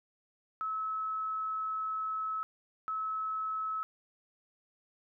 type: tone bursts at uneven times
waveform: sine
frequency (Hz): 1295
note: E6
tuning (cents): -31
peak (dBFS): -32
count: 2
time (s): 0.61-2.43 / 2.88-3.83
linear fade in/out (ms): 0
effects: none